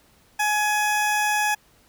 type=tone; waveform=20% pulse; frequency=841 Hz; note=G#5; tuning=22 cents sharp; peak=-15 dBFS; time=0.39-1.55 s; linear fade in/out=10 ms; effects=pink hiss -58 dBFS RMS until 1.88 s